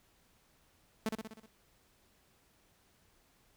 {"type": "tone with echo", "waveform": "sawtooth", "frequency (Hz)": 219.8, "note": "A3", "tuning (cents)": -2, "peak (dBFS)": -27, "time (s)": [1.06, 1.09], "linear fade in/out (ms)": 2, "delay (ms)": 62, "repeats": 6, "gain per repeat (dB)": -4, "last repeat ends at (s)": 1.462, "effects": ["pink hiss -69 dBFS RMS until 3.56 s"]}